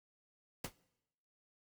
pink noise with exponential decay, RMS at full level -35 dBFS, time 0.64-0.73 s, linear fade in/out 5 ms, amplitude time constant 19 ms, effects noise-tail reverb RT60 0.9 s tail -22 dB re dry

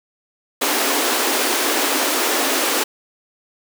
pink high-pass noise, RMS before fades -19 dBFS, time 0.61-2.84 s, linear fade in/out 10 ms, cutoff 250 Hz, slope 96 dB/octave, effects none

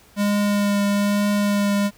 square tone with vibrato, 203.7 Hz, G#3, 33 cents flat, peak -18 dBFS, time 0.16-1.91 s, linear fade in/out 50 ms, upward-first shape triangle, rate 1.1 Hz, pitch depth 14 cents each way, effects pink hiss -52 dBFS RMS until 1.97 s

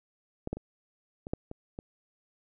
clicks, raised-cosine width 2 ms, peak -20 / -18 / -27 / -26 / -16 / -26 / -25 dBFS, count 7, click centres 0.474 / 0.53 / 0.57 / 1.269 / 1.335 / 1.514 / 1.789 s, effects none

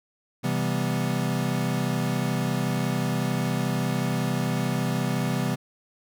square chord, C major seventh, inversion none, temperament equal, 130.81 / 164.81 / 196 / 246.9 Hz, C3 / E3 / G3 / B3, 0 / 0 / 0 / 0 cents, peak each -29 / -30 / -31 / -31 dBFS, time 0.43-5.56 s, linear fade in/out 20 ms, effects none

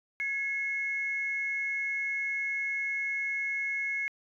sine tone pair together, 1681 / 2175 Hz, G#6 / C#7, +20 / -33 cents, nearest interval major third, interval 447 cents, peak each -37 / -29 dBFS, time 0.2-4.08 s, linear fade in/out 0 ms, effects tanh soft clip ceiling -22 dBFS

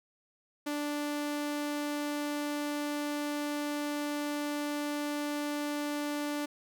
sawtooth tone, 293.3 Hz, D4, 2 cents flat, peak -28 dBFS, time 0.66-6.46 s, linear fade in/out 10 ms, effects none

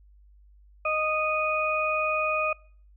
harmonic tone, 620 Hz, D#5, 6 cents flat, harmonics 1 / 2 / 4, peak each -28 / -28 / -28 dBFS, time 0.85-2.53 s, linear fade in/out 5 ms, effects noise-tail reverb RT60 0.5 s tail -25 dB re dry + added 50 Hz sine -52 dBFS peak until 2.96 s

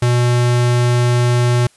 square tone, 121.7 Hz, B2, 25 cents flat, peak -12 dBFS, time 0.02-1.67 s, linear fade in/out 5 ms, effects white hiss -52 dBFS RMS until 1.76 s + resampled to 24000 Hz

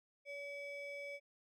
triangle ring-modulated tone, 1426 Hz, F6, 36 cents sharp, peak -39 dBFS, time 0.25-1.2 s, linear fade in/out 50 ms, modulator 858 Hz, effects none

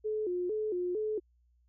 sine tone with vibrato, 392 Hz, G4, in tune, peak -30 dBFS, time 0.04-1.2 s, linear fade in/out 20 ms, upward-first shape square, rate 2.2 Hz, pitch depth 160 cents each way, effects added 60 Hz sine -65 dBFS peak until 1.68 s

